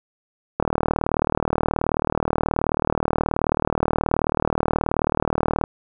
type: click train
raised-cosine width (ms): 1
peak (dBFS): -5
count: 196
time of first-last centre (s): 0.6-5.639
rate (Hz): 38.7
effects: none